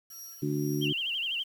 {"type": "tone with tremolo", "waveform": "20% pulse", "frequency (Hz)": 5680, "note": "F8", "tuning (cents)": 28, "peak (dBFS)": -36, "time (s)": [0.1, 0.88], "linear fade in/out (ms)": 5, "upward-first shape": "triangle", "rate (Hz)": 2, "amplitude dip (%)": 80}
{"type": "harmonic tone", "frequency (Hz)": 73.42, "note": "D2", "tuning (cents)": 0, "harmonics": [2, 3, 4, 5], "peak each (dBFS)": [-31, -38, -31, -34], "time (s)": [0.42, 0.93], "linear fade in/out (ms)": 10}
{"type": "tone with vibrato", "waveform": "sine", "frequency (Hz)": 2951, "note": "F#7", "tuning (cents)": -5, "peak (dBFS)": -29, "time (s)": [0.81, 1.44], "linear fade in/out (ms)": 20, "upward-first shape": "sine", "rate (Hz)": 12, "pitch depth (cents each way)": 150}
{"effects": ["9-bit"]}